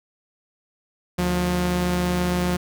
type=tone pair together; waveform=sawtooth; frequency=74.9 / 178.3 Hz; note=D2 / F3; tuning=+35 / +36 cents; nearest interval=octave + minor third; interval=1501 cents; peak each=-24 / -17 dBFS; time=1.18-2.57 s; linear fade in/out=10 ms; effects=none